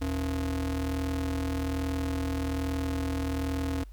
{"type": "ring-modulated tone", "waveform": "square", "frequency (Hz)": 97.8, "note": "G2", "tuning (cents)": -4, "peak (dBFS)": -26, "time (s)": [0.01, 3.84], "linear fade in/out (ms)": 10, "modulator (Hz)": 175, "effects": ["added 48 Hz sine -42 dBFS peak until 3.92 s", "pink hiss -65 dBFS RMS until 3.92 s"]}